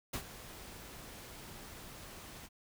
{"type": "noise with ADSR envelope", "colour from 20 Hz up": "pink", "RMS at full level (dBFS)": -37, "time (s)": [0.13, 2.49], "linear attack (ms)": 9, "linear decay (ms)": 81, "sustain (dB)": -13, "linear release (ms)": 39, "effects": []}